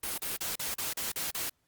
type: noise bursts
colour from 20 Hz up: white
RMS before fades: -34 dBFS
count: 8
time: 0.03-1.496 s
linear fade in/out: 5 ms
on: 150 ms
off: 38 ms
effects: pink hiss -75 dBFS RMS until 1.67 s + Opus 32 kbps